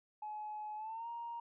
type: tone with pitch glide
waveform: sine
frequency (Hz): 849 to 936.6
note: G#5 to A#5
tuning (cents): +38 to +8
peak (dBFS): -40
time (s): 0.22-1.4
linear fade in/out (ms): 5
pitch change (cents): +170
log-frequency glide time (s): 0.76-1.08
effects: tanh soft clip ceiling -36 dBFS